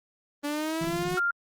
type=linear sweep; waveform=sawtooth; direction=up; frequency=287.2 to 370 Hz; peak=-24 dBFS; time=0.43-1.2 s; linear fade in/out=20 ms
type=tone bursts; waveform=sine; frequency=164.81 Hz; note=E3; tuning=in tune; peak=-31 dBFS; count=6; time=0.81-1.147 s; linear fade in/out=2 ms; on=37 ms; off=23 ms
type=tone; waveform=sine; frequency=1396 Hz; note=F6; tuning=1 cent flat; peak=-23 dBFS; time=1.17-1.31 s; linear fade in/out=5 ms
effects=Opus 24 kbps